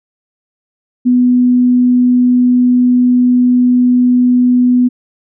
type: tone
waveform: sine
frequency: 247.9 Hz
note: B3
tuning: 7 cents sharp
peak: -6 dBFS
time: 1.05-4.89 s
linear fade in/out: 20 ms
effects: none